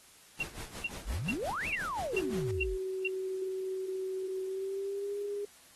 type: noise with tremolo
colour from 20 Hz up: pink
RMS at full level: -43 dBFS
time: 0.39-2.51 s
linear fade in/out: 2 ms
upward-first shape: sine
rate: 5.7 Hz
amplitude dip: 75%
type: tone bursts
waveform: sine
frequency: 2744 Hz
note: F7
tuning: 31 cents flat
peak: -29 dBFS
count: 7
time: 0.4-3.077 s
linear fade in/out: 5 ms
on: 31 ms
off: 410 ms
type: exponential two-way sweep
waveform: sine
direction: up then down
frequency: 36.71 to 2748 to 36.71 Hz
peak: -33 dBFS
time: 1.04-2.78 s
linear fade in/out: 50 ms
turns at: 1.68 s
type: tone with pitch glide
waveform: sine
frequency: 377.7 to 407.2 Hz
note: F#4 to G#4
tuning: +36 to -34 cents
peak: -33 dBFS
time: 2.13-5.45 s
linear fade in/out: 5 ms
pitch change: +130 cents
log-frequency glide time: 4.43-5.18 s
effects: white hiss -58 dBFS RMS until 5.75 s + AAC 32 kbps